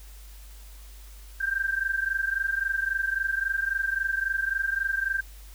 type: tone pair together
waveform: sine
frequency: 1569.3 / 1593 Hz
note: G6 / G6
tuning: +1 / +27 cents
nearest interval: unison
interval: 26 cents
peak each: -27 / -28 dBFS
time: 1.4-5.21 s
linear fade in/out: 10 ms
effects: added 50 Hz sine -43 dBFS peak until 5.54 s + white hiss -53 dBFS RMS until 5.54 s